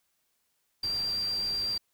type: tone in noise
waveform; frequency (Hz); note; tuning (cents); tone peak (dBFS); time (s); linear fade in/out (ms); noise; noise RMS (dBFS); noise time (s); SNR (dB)
sine; 4723; D8; +9; -28; 0.83-1.78; 5; pink; -45; 0.83-1.78; +14
effects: white hiss -75 dBFS RMS until 1.93 s